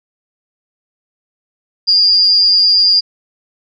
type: tone with amplitude modulation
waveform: sine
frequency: 4803 Hz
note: D8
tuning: 38 cents sharp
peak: -4 dBFS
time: 1.87-3.01 s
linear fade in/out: 20 ms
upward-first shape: sine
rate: 188 Hz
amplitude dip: 65%
effects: none